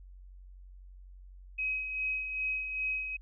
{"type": "tone with tremolo", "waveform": "sine", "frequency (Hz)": 2537, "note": "D#7", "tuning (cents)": 33, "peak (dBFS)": -29, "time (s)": [1.58, 3.17], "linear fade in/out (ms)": 10, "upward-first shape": "sine", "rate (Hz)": 2.5, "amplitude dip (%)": 50, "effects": ["added 46 Hz sine -48 dBFS peak until 3.21 s"]}